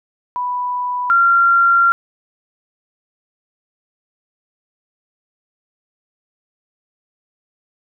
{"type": "tone pair in turn", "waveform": "sine", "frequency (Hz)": [987.8, 1378.8], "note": ["B5", "F6"], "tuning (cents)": [0, -23], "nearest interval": "tritone", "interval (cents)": 577, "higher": "second", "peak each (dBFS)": [-18, -9], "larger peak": "second", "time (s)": [[0.36, 1.1], [1.1, 1.92]], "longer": "second", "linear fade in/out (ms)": 0, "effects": []}